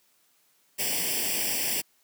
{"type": "noise with comb filter", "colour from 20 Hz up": "white", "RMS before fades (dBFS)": -28, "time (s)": [0.78, 1.82], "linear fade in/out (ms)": 20, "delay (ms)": 0.38, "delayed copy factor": 1, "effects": ["white hiss -66 dBFS RMS until 2.03 s", "high-pass 150 Hz 12 dB/octave"]}